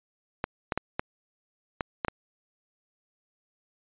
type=clicks; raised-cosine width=0.5 ms; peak=-12 dBFS; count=7; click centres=0.441 / 0.722 / 0.776 / 0.995 / 1.808 / 2.048 / 2.083 s; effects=resampled to 8000 Hz